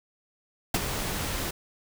pink noise with ADSR envelope, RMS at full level -22 dBFS, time 0.74-1.51 s, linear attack 5 ms, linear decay 33 ms, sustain -9 dB, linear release 8 ms, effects none

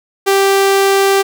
sawtooth tone, 392 Hz, G4, in tune, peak -5 dBFS, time 0.26-1.23 s, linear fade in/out 20 ms, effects none

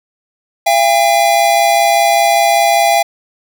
square tone pair together, 679.9 / 805 Hz, F5 / G5, -47 / +46 cents, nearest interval minor third, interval 293 cents, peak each -12 dBFS, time 0.66-3.03 s, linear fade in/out 10 ms, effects none

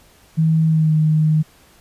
sine tone with pitch glide, 160 to 155.36 Hz, D#3 to D#3, +49 to -2 cents, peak -12 dBFS, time 0.37-1.43 s, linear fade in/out 20 ms, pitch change -51 cents, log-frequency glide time 0.67-0.93 s, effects pink hiss -51 dBFS RMS until 1.8 s + resampled to 32000 Hz

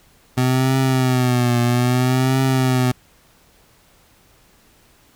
25% pulse tone with vibrato, 126.4 Hz, B2, 41 cents sharp, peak -11 dBFS, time 0.37-2.92 s, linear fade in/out 10 ms, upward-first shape triangle, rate 0.61 Hz, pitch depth 91 cents each way, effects pink hiss -54 dBFS RMS until 5.15 s

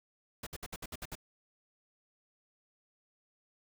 pink noise bursts, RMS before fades -42 dBFS, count 8, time 0.43-1.153 s, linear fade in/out 5 ms, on 37 ms, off 61 ms, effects none

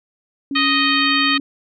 sine tone, 278.1 Hz, C#4, 6 cents sharp, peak -21 dBFS, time 0.51-1.4 s, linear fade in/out 2 ms
harmonic tone, 623 Hz, D#5, 2 cents sharp, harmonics 2 / 3 / 4 / 5 / 6 / 7, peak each -21 / -21 / -21 / -22 / -24 / -24 dBFS, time 0.55-1.38 s, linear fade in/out 10 ms
effects none

